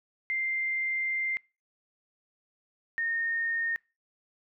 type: tone pair in turn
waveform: sine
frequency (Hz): 2093 / 1838.4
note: C7 / A#6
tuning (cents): 0 / -25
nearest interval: major second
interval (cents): 225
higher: first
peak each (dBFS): -27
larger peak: neither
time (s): 0.3-1.37 / 2.98-3.76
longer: first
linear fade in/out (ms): 0
effects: noise-tail reverb RT60 0.3 s tail -25 dB re dry